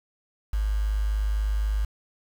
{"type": "tone with quantisation", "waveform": "sine", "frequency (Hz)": 51.91, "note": "G#1", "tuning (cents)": 0, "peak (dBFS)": -22, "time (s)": [0.53, 1.85], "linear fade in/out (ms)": 5, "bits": 7, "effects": []}